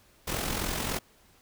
pink noise with amplitude modulation, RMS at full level -29 dBFS, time 0.27-0.99 s, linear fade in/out 10 ms, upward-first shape sine, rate 43.5 Hz, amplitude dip 55%, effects pink hiss -61 dBFS RMS until 1.41 s

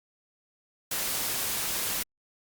white noise, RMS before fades -30 dBFS, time 0.91-2.03 s, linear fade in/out 5 ms, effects Opus 48 kbps

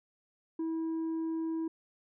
sine tone with tanh clipping, 324.6 Hz, E4, 27 cents flat, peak -32 dBFS, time 0.59-1.68 s, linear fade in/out 5 ms, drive 3 dB, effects none

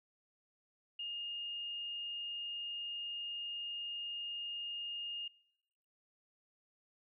sine tone, 2836 Hz, F7, 26 cents sharp, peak -39 dBFS, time 0.99-5.28 s, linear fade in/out 5 ms, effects noise-tail reverb RT60 1.0 s tail -26 dB re dry

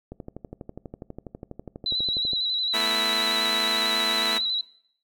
click train, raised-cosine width 2 ms, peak -23 dBFS, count 28, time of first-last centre 0.12-2.333 s, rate 12.2 Hz
sine tone with vibrato, 3951 Hz, B7, in tune, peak -23 dBFS, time 1.86-4.61 s, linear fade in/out 2 ms, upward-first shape square, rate 11 Hz, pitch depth 32 cents each way
5% pulse chord, A suspended second, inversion none, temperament just, 220 / 247.5 / 330 Hz, A3 / B3 / E4, 0 / +4 / +2 cents, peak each -19 / -22 / -20 dBFS, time 2.73-4.39 s, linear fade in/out 20 ms
effects noise-tail reverb RT60 0.7 s tail -21 dB re dry

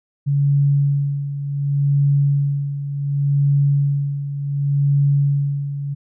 sine tone with tremolo, 141.5 Hz, C#3, 36 cents sharp, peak -12 dBFS, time 0.26-5.95 s, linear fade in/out 20 ms, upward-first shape sine, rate 0.68 Hz, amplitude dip 70%, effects none

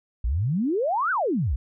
sine exponential two-way sweep, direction up then down, 51.91 to 1563 to 51.91 Hz, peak -21 dBFS, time 0.24-1.56 s, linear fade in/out 5 ms, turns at 1.11 s, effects none

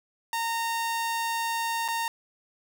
sawtooth tone with dropouts, 920 Hz, A#5, 23 cents flat, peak -23 dBFS, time 0.33-2.08 s, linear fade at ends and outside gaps 1 ms, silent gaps 1.88-1.885 s, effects none

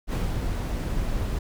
brown noise with ADSR envelope, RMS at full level -24 dBFS, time 0.07-1.39 s, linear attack 59 ms, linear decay 200 ms, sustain -3 dB, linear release 6 ms, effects none

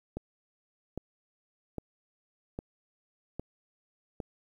click train, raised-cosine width 2 ms, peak -22 dBFS, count 6, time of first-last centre 0.17-4.202 s, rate 1.24 Hz, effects 10-bit

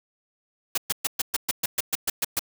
white noise bursts, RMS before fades -24 dBFS, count 12, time 0.75-2.394 s, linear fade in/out 5 ms, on 27 ms, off 120 ms, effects none

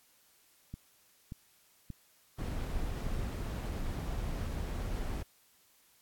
click train, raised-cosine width 5 ms, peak -29 dBFS, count 6, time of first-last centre 0.74-3.647 s, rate 1.72 Hz
brown noise, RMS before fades -36 dBFS, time 2.38-5.23 s, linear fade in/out 10 ms
effects white hiss -66 dBFS RMS until 6.01 s + AAC 64 kbps

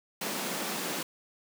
pink high-pass noise, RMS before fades -34 dBFS, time 0.21-1.03 s, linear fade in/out 5 ms, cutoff 170 Hz, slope 48 dB/octave, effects none

